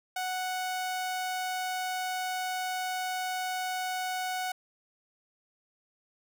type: tone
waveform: sawtooth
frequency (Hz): 740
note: F#5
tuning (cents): 0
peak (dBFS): -27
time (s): 0.16-4.52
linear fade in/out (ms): 5
effects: none